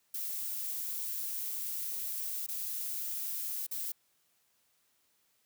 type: noise with dropouts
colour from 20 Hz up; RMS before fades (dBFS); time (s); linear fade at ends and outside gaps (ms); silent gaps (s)
violet; -37; 0.14-3.92; 5; 2.465-2.485 / 3.667-3.711
effects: white hiss -73 dBFS RMS until 5.45 s + high-pass 60 Hz 12 dB/octave